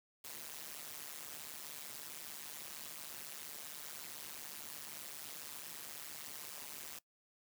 white noise with amplitude modulation, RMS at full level -44 dBFS, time 0.24-6.99 s, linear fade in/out 5 ms, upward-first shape sine, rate 148 Hz, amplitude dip 100%, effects noise-tail reverb RT60 0.1 s tail -21 dB re dry + high-pass 100 Hz 12 dB/octave

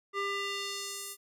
square tone with band-pass filter sweep, 398.4 Hz, G4, 28 cents sharp, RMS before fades -36 dBFS, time 0.13-1.17 s, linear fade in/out 50 ms, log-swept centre 1400 to 12000 Hz, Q 1.1, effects none

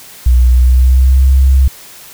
sine tone with pitch glide, 61.5 to 66.3 Hz, B1 to C2, -7 to +23 cents, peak -4 dBFS, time 0.26-1.68 s, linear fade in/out 5 ms, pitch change +130 cents, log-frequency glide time 0.49-1.27 s, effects white hiss -35 dBFS RMS until 2.13 s

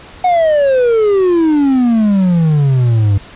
triangle exponential sweep, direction down, 740 to 97 Hz, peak -6 dBFS, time 0.24-3.18 s, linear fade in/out 5 ms, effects pink hiss -36 dBFS RMS until 3.35 s + resampled to 8000 Hz

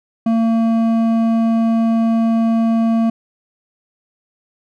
triangle tone with hard clipping, 227.2 Hz, A#3, 44 cents flat, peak -14 dBFS, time 0.26-3.1 s, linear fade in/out 5 ms, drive 12 dB, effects none

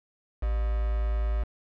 sine tone with quantisation, 55 Hz, A1, in tune, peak -24 dBFS, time 0.42-1.44 s, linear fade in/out 10 ms, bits 6, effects low-pass 2000 Hz 12 dB/octave

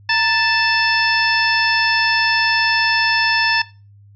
harmonic tone with a mistuned harmonic, 880 Hz, A5, in tune, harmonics 1 / 2 / 3 / 4 / 5 / 6, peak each -22 / -17 / -21 / -27 / -27 / -22 dBFS, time 0.09-3.62 s, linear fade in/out 5 ms, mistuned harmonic 1, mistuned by +86 cents, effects noise-tail reverb RT60 0.3 s tail -18 dB re dry + added 101 Hz sine -43 dBFS peak until 4.15 s

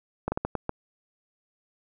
slowing click train, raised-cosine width 1 ms, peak -13 dBFS, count 6, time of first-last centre 0.28-0.694 s, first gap 40 ms, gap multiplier 1.37, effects none

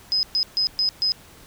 sine tone bursts at uneven times, 5050 Hz, D#8, 25 cents sharp, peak -18 dBFS, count 5, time 0.12-0.23 / 0.35-0.43 / 0.57-0.67 / 0.79-0.89 / 1.02-1.12 s, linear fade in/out 0 ms, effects pink hiss -48 dBFS RMS until 1.46 s

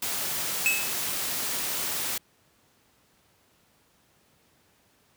white noise, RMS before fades -30 dBFS, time 0.02-2.18 s, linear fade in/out 5 ms
square tone with exponential decay, 2593 Hz, E7, 29 cents flat, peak -19 dBFS, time 0.66-1.06 s, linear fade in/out 0 ms, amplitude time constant 85 ms
effects pink hiss -64 dBFS RMS until 5.16 s + high-pass 80 Hz 12 dB/octave

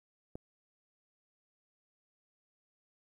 click, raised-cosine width 2 ms, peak -29 dBFS, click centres 0.355 s, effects 11-bit

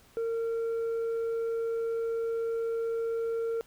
sine tone with tanh clipping, 457.9 Hz, A#4, 31 cents flat, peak -29 dBFS, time 0.17-3.61 s, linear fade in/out 0 ms, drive 3 dB, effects pink hiss -60 dBFS RMS until 3.66 s

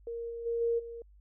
sine tone with level steps, 466.2 Hz, A#4, in tune, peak -35 / -37 / -29 / -26 / -40 dBFS, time 0.07-1.02 s, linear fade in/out 2 ms, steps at 0.29 / 0.45 / 0.6 / 0.78 s, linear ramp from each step 20 ms, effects added 50 Hz sine -55 dBFS peak until 1.2 s

